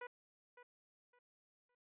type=tone with echo; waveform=15% pulse; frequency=490 Hz; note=B4; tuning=14 cents flat; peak=-39 dBFS; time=0.01-0.07 s; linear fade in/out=5 ms; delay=560 ms; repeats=3; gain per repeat=-12 dB; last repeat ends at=1.75 s; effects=resampled to 8000 Hz